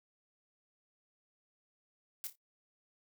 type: noise with echo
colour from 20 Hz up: blue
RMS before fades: -40 dBFS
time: 2.24-2.27 s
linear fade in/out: 0 ms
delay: 28 ms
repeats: 3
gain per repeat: -10 dB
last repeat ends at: 2.354 s
effects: noise-tail reverb RT60 0.1 s tail -17 dB re dry